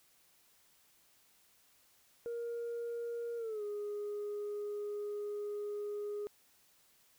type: tone with pitch glide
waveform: sine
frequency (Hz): 470 to 413.9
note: A#4 to G#4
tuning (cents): +14 to -6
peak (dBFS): -35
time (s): 2.26-6.27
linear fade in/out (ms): 0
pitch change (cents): -220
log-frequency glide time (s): 3.37-3.63
effects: tanh soft clip ceiling -35 dBFS + white hiss -68 dBFS RMS until 7.18 s